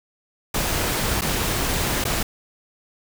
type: noise with dropouts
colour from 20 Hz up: pink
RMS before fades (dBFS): -23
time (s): 0.54-2.23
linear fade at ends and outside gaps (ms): 5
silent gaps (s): 1.211-1.218 / 2.041-2.051
effects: none